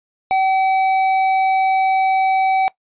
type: tone with hard clipping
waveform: triangle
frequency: 764 Hz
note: G5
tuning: 45 cents flat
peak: -15 dBFS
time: 0.31-2.68 s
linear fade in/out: 0 ms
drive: 13 dB
effects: noise-tail reverb RT60 0.1 s tail -20 dB re dry + resampled to 8000 Hz